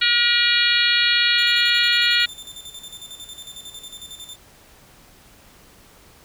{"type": "harmonic tone", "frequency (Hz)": 478, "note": "A#4", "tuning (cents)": 43, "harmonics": [3, 4, 5, 6, 7, 8, 9], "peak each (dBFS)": [-23, -23, -23, -23, -23, -23, -23], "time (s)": [0.01, 2.26], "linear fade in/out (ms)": 10}
{"type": "tone with tremolo", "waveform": "sawtooth", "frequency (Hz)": 3562, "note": "A7", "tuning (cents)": 21, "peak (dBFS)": -31, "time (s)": [1.38, 4.36], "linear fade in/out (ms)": 5, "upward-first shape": "square", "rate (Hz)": 11, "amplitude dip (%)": 65}
{"effects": ["pink hiss -50 dBFS RMS until 6.24 s"]}